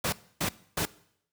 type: noise bursts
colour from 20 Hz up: pink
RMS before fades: -28 dBFS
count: 3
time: 0.04-0.855 s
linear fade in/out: 5 ms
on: 85 ms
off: 280 ms
effects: noise-tail reverb RT60 0.7 s tail -20 dB re dry + high-pass 80 Hz 12 dB/octave